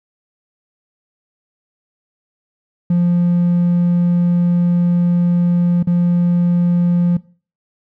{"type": "tone with dropouts", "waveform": "triangle", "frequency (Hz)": 174.61, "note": "F3", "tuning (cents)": 0, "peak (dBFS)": -8, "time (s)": [2.9, 7.17], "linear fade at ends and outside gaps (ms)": 5, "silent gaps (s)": [5.828, 5.871], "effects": ["noise-tail reverb RT60 0.4 s tail -22 dB re dry", "tanh soft clip ceiling -6 dBFS"]}